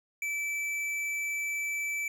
sine tone with tanh clipping, 2316 Hz, D7, 25 cents flat, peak -32 dBFS, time 0.22-2.08 s, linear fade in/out 2 ms, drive 13 dB, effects none

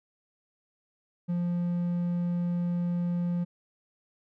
triangle tone, 174.61 Hz, F3, in tune, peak -24 dBFS, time 1.28-3.45 s, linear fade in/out 20 ms, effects none

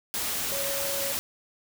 sine tone in noise, 554.4 Hz, C#5, in tune, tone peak -33 dBFS, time 0.52-1.12 s, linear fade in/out 0 ms, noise white, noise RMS -30 dBFS, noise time 0.14-1.19 s, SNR -6 dB, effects none

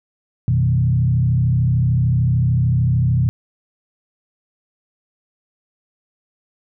sine tone with frequency modulation, 123.47 Hz, B2, in tune, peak -13 dBFS, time 0.48-3.29 s, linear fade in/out 0 ms, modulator 33.4 Hz, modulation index 0.97, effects none

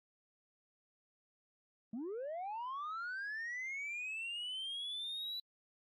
sine linear sweep, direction up, 207.7 to 3976 Hz, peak -37 dBFS, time 1.93-5.4 s, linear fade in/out 5 ms, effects tanh soft clip ceiling -38 dBFS + AAC 48 kbps

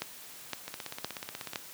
two click trains, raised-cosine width 0.2 ms, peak -15 / -20 dBFS, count 4 / 15, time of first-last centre 0.02-1.558 / 0.68-1.534 s, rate 1.95 / 16.4 Hz, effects white hiss -48 dBFS RMS until 1.73 s + high-pass 100 Hz 12 dB/octave

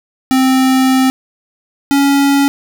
square tone pair in turn, 261.6 / 279.5 Hz, C4 / C#4, 0 / +14 cents, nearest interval minor second, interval 114 cents, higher second, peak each -9 dBFS, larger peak neither, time 0.31-1.1 / 1.91-2.48 s, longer first, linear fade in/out 0 ms, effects 8-bit

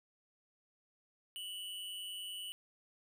square tone with amplitude modulation, 2960 Hz, F#7, in tune, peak -40 dBFS, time 1.36-2.52 s, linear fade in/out 0 ms, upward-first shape sine, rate 190 Hz, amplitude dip 55%, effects none

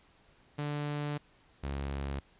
sawtooth tone pair in turn, 146.83 / 69.29 Hz, D3 / C#2, 0 / 0 cents, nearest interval octave + minor second, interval 1300 cents, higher first, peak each -29 / -30 dBFS, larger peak first, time 0.58-1.18 / 1.63-2.2 s, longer first, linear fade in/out 10 ms, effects pink hiss -64 dBFS RMS until 2.39 s + resampled to 8000 Hz

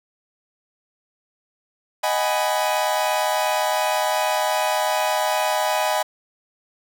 40% pulse chord, G# minor seventh, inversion second, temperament equal with one note detuned, 622.3 / 750.8 / 830.6 / 987.8 Hz, D#5 / F#5 / G#5 / B5, 0 / +25 / 0 / 0 cents, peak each -23 / -25 / -24 / -25 dBFS, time 2.03-6.03 s, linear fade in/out 10 ms, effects none

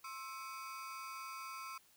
35% pulse ring-modulated tone, 1192 Hz, D6, 25 cents sharp, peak -40 dBFS, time 0.04-1.78 s, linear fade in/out 5 ms, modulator 130 Hz, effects white hiss -68 dBFS RMS until 1.96 s

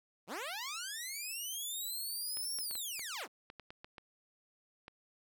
10% pulse linear two-way sweep, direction up then down, 138.59 to 5588 to 138.59 Hz, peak -31 dBFS, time 0.27-3.28 s, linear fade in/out 50 ms, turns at 2.56 s
clicks, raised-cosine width 0.3 ms, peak -32 dBFS, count 11, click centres 2.371 / 2.587 / 2.711 / 2.754 / 2.994 / 3.501 / 3.597 / 3.705 / 3.845 / 3.982 / 4.881 s
effects none

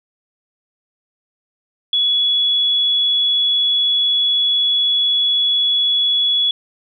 sine tone, 3386 Hz, G#7, 33 cents sharp, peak -13 dBFS, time 1.93-6.51 s, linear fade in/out 2 ms, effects none

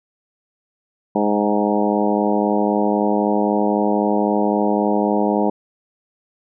harmonic tone with a mistuned harmonic, 103.83 Hz, G#2, in tune, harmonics 2 / 3 / 4 / 5 / 6 / 7 / 8 / 9, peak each -20 / -22 / -23 / -24 / -25 / -25 / -26 / -27 dBFS, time 1.15-5.5 s, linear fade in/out 5 ms, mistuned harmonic 7, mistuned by +28 cents, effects none

